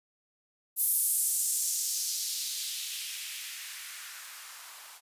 violet noise with band-pass filter sweep, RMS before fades -33 dBFS, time 0.76-5.01 s, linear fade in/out 50 ms, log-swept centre 12000 to 840 Hz, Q 1.7, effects resampled to 32000 Hz

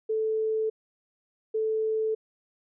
sine tone pair in turn, 438.4 / 438.4 Hz, A4 / A4, -6 / -6 cents, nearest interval unison, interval 0 cents, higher neither, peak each -24 dBFS, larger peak neither, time 0.09-0.7 / 1.54-2.15 s, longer neither, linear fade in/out 10 ms, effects none

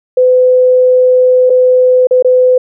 sine tone with dropouts, 506 Hz, B4, 42 cents sharp, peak -4 dBFS, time 0.17-2.58 s, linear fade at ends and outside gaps 5 ms, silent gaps 1.497-1.501 / 2.071-2.109 / 2.225-2.246 s, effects none

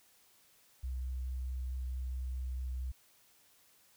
sine tone with vibrato, 63.7 Hz, C2, 46 cents flat, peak -35 dBFS, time 0.83-2.92 s, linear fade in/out 10 ms, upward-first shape triangle, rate 4.6 Hz, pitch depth 11 cents each way, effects white hiss -66 dBFS RMS until 3.96 s

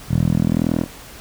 10% pulse tone with band-pass filter sweep, 41 Hz, E1, 9 cents flat, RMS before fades -18 dBFS, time 0.08-0.87 s, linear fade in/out 50 ms, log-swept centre 130 to 340 Hz, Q 1.6, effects pink hiss -39 dBFS RMS until 1.2 s

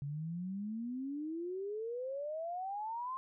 sine exponential sweep, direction up, 138.59 to 1066 Hz, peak -37 dBFS, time 0.02-3.17 s, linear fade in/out 0 ms, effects none

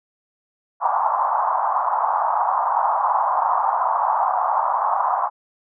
white band-pass noise, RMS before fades -20 dBFS, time 0.8-5.3 s, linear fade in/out 50 ms, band 730 to 1100 Hz, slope 48 dB/octave, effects none

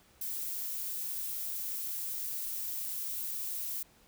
violet noise with high-pass filter sweep, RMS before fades -37 dBFS, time 0.21-3.83 s, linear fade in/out 5 ms, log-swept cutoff 510 to 910 Hz, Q 0.7, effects pink hiss -63 dBFS RMS until 4.07 s

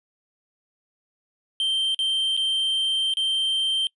triangle tone with dropouts, 3136 Hz, G7, in tune, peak -19 dBFS, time 1.6-3.87 s, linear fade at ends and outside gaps 1 ms, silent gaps 1.946-1.99 / 2.367-2.374 / 3.138-3.17 s, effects noise-tail reverb RT60 0.1 s tail -23 dB re dry + resampled to 24000 Hz

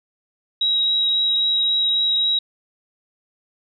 sine tone with vibrato, 3836 Hz, A#7, 49 cents sharp, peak -16 dBFS, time 0.61-2.39 s, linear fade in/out 5 ms, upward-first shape triangle, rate 3.7 Hz, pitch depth 9 cents each way, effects none

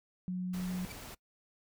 sine tone, 182.2 Hz, F#3, 26 cents flat, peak -33 dBFS, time 0.28-0.85 s, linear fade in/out 0 ms
pink noise, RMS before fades -47 dBFS, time 0.53-1.15 s, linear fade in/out 10 ms
sawtooth tone with exponential growth, 2321 Hz, D7, 21 cents flat, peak -39 dBFS, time 0.84-0.92 s, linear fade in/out 2 ms, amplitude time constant 16 ms
effects noise-tail reverb RT60 0.1 s tail -22 dB re dry

